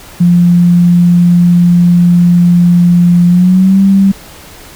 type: tone with pitch glide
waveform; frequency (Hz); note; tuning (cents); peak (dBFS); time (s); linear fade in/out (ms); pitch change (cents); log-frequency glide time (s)
sine; 174.61 to 194.86; F3 to G3; 0 to -10; -3; 0.2-4.12; 10; +190; 3.27-3.8
effects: pink hiss -33 dBFS RMS until 4.75 s